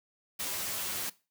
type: noise with comb filter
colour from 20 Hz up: white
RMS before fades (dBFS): -35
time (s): 0.39-1.1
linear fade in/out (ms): 10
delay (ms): 11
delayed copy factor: +0.75
effects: noise-tail reverb RT60 0.3 s tail -19 dB re dry